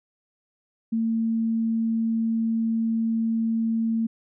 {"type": "tone", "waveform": "sine", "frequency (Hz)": 226, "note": "A3", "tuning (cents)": 47, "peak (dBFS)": -21, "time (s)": [0.92, 4.07], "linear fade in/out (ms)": 10, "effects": []}